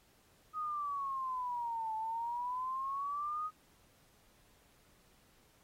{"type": "exponential two-way sweep", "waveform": "sine", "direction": "down then up", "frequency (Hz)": [1259, 872, 1259], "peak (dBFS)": -35, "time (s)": [0.53, 3.51], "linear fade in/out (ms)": 50, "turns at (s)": 1.95, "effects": ["pink hiss -68 dBFS RMS until 5.63 s", "AAC 48 kbps"]}